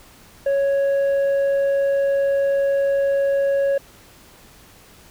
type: tone with tanh clipping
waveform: sine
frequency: 554.4 Hz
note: C#5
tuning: in tune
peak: -17 dBFS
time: 0.46-3.78 s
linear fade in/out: 5 ms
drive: 4 dB
effects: pink hiss -48 dBFS RMS until 5.1 s